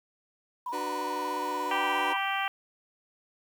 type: tone with vibrato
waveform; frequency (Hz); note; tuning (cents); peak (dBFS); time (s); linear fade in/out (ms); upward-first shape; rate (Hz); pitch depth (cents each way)
sine; 970; B5; -31; -31; 0.66-2.17; 5; square; 17; 50
type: chord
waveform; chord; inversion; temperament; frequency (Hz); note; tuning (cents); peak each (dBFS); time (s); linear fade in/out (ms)
30% pulse; B minor; first; just; 296.3 / 370.4 / 493.9; D4 / F#4 / B4; +15 / +2 / 0; -36; 0.72-2.14; 20
type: harmonic tone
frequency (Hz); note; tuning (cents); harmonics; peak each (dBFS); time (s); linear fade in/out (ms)
390.9; G4; -5; 2 / 3 / 4 / 5 / 6 / 7 / 8; -32 / -34 / -35 / -36 / -37 / -37 / -38; 1.71-2.48; 2
effects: 9-bit